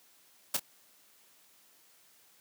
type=noise with echo; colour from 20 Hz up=white; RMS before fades=-29 dBFS; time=0.54-0.57 s; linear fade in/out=5 ms; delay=27 ms; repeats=1; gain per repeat=-10 dB; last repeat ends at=0.597 s; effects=white hiss -63 dBFS RMS until 2.4 s + high-pass 150 Hz 12 dB/octave